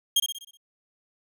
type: tone with echo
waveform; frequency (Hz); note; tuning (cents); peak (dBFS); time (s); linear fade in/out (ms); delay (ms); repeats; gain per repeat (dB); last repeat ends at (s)
sawtooth; 3228; G#7; -50; -15; 0.16-0.2; 5; 62; 6; -6; 0.572
effects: none